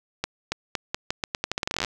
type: accelerating click train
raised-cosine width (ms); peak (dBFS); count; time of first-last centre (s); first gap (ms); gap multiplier
0.2; -8; 21; 0.24-1.847; 280; 0.83
effects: none